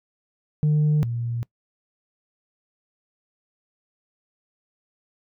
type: tone pair in turn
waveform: sine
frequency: 150.9 / 117.97 Hz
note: D3 / A#2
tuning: +47 / +21 cents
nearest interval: major third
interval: 426 cents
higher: first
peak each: -14 / -24 dBFS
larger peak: first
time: 0.63-1.03 / 1.03-1.43 s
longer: neither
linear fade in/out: 0 ms
effects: noise-tail reverb RT60 0.1 s tail -23 dB re dry + tanh soft clip ceiling -15 dBFS